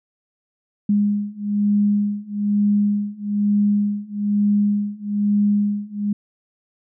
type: beating tone pair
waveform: sine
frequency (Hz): 204.9 / 206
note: G#3 / G#3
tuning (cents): -23 / -14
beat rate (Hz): 1.1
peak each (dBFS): -20 / -19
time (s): 0.89-6.13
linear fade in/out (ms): 5
effects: none